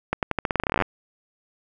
accelerating click train, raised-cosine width 0.5 ms, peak -7 dBFS, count 19, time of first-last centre 0.13-0.822 s, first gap 98 ms, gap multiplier 0.87, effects none

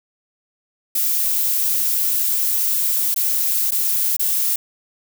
violet noise with dropouts, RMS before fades -19 dBFS, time 0.95-4.56 s, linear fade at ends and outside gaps 5 ms, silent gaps 3.144-3.161 / 3.709-3.718 / 4.167-4.194 s, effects none

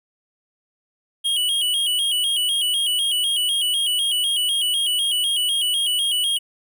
square tone with vibrato, 3100 Hz, G7, 20 cents flat, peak -19 dBFS, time 1.24-6.39 s, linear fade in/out 20 ms, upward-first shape square, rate 4 Hz, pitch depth 81 cents each way, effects none

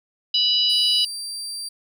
harmonic tone, 984 Hz, B5, 7 cents flat, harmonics 3 / 4 / 5, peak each -20 / -21 / -22 dBFS, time 0.34-1.05 s, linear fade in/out 5 ms
30% pulse tone, 4699 Hz, D8, in tune, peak -26 dBFS, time 0.69-1.69 s, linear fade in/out 10 ms
effects none

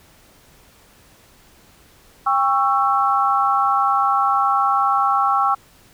sine chord, C# diminished, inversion second, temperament just, 798.3 / 1108.7 / 1330.5 Hz, G5 / C#6 / E6, +31 / 0 / +16 cents, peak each -19 dBFS, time 2.26-5.55 s, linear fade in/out 10 ms, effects pink hiss -51 dBFS RMS until 5.93 s

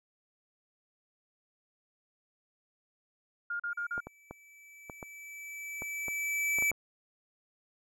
sine tone bursts, 1414 Hz, F6, 21 cents sharp, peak -32 dBFS, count 4, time 3.5-4.005 s, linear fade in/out 5 ms, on 97 ms, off 39 ms
square tone with exponential growth, 2308 Hz, D7, 31 cents flat, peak -26 dBFS, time 3.72-6.71 s, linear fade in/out 2 ms, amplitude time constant 650 ms
clicks, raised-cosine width 1 ms, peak -27 dBFS, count 10, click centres 3.979 / 4.07 / 4.31 / 4.898 / 5.028 / 5.821 / 6.083 / 6.586 / 6.624 / 6.716 s
effects none

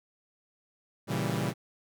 sawtooth chord, A# diminished seventh, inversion none, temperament equal, 116.54 / 138.59 / 164.81 / 196 Hz, A#2 / C#3 / E3 / G3, 0 / 0 / 0 / 0 cents, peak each -30 dBFS, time 1.07-1.54 s, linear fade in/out 50 ms, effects none

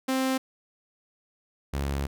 sawtooth tone pair in turn, 262.5 / 69.67 Hz, C4 / C#2, +6 / +9 cents, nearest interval octave + major seventh, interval 2297 cents, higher first, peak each -20 / -23 dBFS, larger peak first, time 0.08-0.38 / 1.73-2.07 s, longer second, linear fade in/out 10 ms, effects none

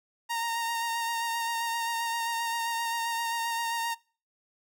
sawtooth tone with vibrato, 926 Hz, A#5, 12 cents flat, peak -25 dBFS, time 0.29-3.95 s, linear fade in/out 20 ms, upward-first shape sine, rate 7.6 Hz, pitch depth 20 cents each way, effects noise-tail reverb RT60 0.4 s tail -24 dB re dry

